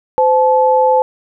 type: tone pair together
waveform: sine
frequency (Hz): 514 / 865.7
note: C5 / A5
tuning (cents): -31 / -28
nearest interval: major sixth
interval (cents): 903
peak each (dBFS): -11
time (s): 0.18-1.02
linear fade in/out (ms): 0
effects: none